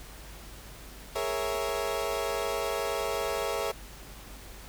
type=chord; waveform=30% pulse; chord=A# half-diminished seventh; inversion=third; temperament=equal; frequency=415.3 / 466.2 / 554.4 / 659.3 Hz; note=G#4 / A#4 / C#5 / E5; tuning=0 / 0 / 0 / 0 cents; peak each=-32 dBFS; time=1.15-3.72 s; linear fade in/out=10 ms; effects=added 50 Hz sine -47 dBFS peak until 4.68 s + pink hiss -48 dBFS RMS until 4.68 s